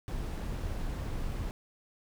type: noise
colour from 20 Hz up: brown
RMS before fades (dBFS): -35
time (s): 0.08-1.51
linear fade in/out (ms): 0
effects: none